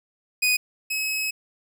sawtooth tone pair in turn, 2489 / 2563 Hz, D#7 / E7, 0 / -49 cents, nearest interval minor second, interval 51 cents, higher second, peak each -15 / -21 dBFS, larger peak first, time 0.42-0.57 / 0.9-1.31 s, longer second, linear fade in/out 10 ms, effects none

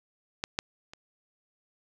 clicks, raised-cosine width 0.2 ms, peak -13 / -10 / -27 dBFS, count 3, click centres 0.439 / 0.589 / 0.935 s, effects none

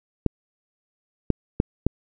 clicks, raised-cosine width 3 ms, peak -5 dBFS, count 4, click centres 0.263 / 1.303 / 1.601 / 1.866 s, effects none

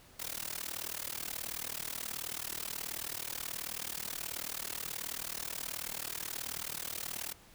white noise with amplitude modulation, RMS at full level -36 dBFS, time 0.19-7.33 s, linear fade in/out 10 ms, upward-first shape sine, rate 38.6 Hz, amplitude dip 100%, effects pink hiss -59 dBFS RMS until 7.54 s

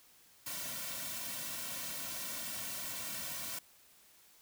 white noise with comb filter, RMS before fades -41 dBFS, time 0.46-3.59 s, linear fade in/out 5 ms, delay 2.4 ms, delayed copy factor -0.9, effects white hiss -63 dBFS RMS until 4.41 s

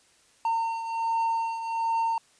triangle beating tone pair, 911 / 912.3 Hz, A#5 / A#5, -40 / -38 cents, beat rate 1.3 Hz, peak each -24 / -31 dBFS, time 0.45-2.18 s, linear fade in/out 2 ms, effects white hiss -61 dBFS RMS until 2.39 s + resampled to 22050 Hz

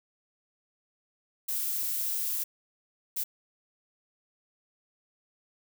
violet noise bursts at uneven times, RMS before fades -31 dBFS, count 2, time 1.48-2.44 / 3.16-3.24 s, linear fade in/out 10 ms, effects none

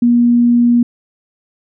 sine tone, 239.2 Hz, A#3, 45 cents sharp, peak -7 dBFS, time 0.02-0.83 s, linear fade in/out 5 ms, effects none

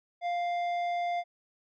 sine tone with tanh clipping, 699 Hz, F5, 1 cent sharp, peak -30 dBFS, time 0.21-1.24 s, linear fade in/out 50 ms, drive 10 dB, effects none

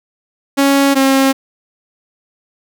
sawtooth tone pair in turn, 277.2 / 269.2 Hz, C#4 / C4, 0 / +49 cents, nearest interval minor second, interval 51 cents, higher first, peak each -5 dBFS, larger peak neither, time 0.57-0.95 / 0.95-1.33 s, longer neither, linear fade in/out 20 ms, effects none

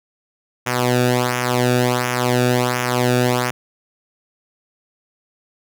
sawtooth tone with flanger, 124 Hz, B2, 7 cents sharp, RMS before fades -18 dBFS, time 0.66-3.51 s, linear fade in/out 10 ms, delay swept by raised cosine 0.23 to 0.98 ms, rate 1.4 Hz, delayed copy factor -0.8, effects none

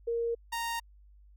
sine / sawtooth tone pair in turn, 466.2 / 928.4 Hz, A#4 / A#5, 0 / -7 cents, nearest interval octave, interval 1193 cents, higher second, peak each -28 dBFS, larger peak neither, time 0.07-0.35 / 0.52-0.8 s, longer neither, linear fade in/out 10 ms, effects added 50 Hz sine -54 dBFS peak until 1.36 s

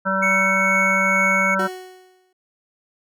harmonic tone, 192 Hz, G3, 36 cents flat, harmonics 1 / 3 / 5 / 7 / 8, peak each -25 / -25 / -27 / -22 / -25 dBFS, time 0.05-1.68 s, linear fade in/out 20 ms
triangle tone with tremolo, 2217 Hz, C#7, in tune, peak -15 dBFS, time 0.22-1.55 s, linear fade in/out 10 ms, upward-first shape triangle, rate 2.2 Hz, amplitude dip 25%
30% pulse tone with exponential decay, 370 Hz, F#4, in tune, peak -21 dBFS, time 1.59-2.33 s, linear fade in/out 5 ms, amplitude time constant 160 ms
effects none

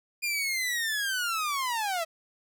sawtooth linear sweep, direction down, 2428 to 636 Hz, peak -24 dBFS, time 0.22-2.05 s, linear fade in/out 20 ms, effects none

